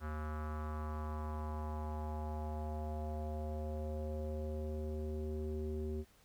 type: tone with low-pass filter sweep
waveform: square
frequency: 76.7 Hz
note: D#2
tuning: 24 cents flat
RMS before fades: -40 dBFS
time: 0-6.05 s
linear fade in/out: 50 ms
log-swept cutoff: 1400 to 360 Hz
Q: 3.6
effects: pink hiss -67 dBFS RMS until 6.24 s